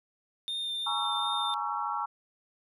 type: tone with vibrato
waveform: triangle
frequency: 3622 Hz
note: A7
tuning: 49 cents sharp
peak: -30 dBFS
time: 0.48-1.54 s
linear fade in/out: 0 ms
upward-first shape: sine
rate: 2.7 Hz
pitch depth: 13 cents each way
type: chord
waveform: sine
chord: A# half-diminished seventh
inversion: third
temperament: just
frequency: 839.1 / 932.3 / 1118.8 / 1342.6 Hz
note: G#5 / A#5 / C#6 / E6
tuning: +18 / 0 / +16 / +31 cents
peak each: -35 dBFS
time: 0.86-2.06 s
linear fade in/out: 10 ms
effects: none